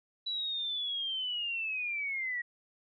sine linear sweep, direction down, 3951 to 1903 Hz, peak -32 dBFS, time 0.26-2.42 s, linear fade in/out 10 ms, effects none

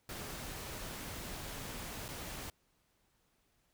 pink noise with dropouts, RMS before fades -44 dBFS, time 0.09-2.5 s, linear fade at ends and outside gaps 2 ms, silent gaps 2.082-2.087 s, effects pink hiss -75 dBFS RMS until 3.73 s

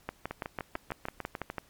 two click trains, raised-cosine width 0.5 ms, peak -20 / -18 dBFS, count 9 / 10, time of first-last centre 0.31-1.5 / 0.09-1.583 s, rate 6.72 / 6.03 Hz, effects pink hiss -62 dBFS RMS until 1.69 s + MP3 96 kbps

